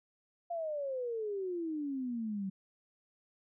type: exponential sweep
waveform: sine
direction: down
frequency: 698.5 to 188 Hz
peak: -34 dBFS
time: 0.5-2.5 s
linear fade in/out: 10 ms
effects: none